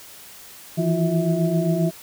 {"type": "tone cluster", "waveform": "sine", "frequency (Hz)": [161, 168.5, 330.5, 358.5, 651], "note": ["E3", "E3", "E4", "F4", "E5"], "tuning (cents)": [-41, 38, 5, 45, -22], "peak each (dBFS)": [-27, -20, -28, -27, -26], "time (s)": [0.77, 1.91], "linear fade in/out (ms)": 20, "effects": ["white hiss -43 dBFS RMS until 2.02 s"]}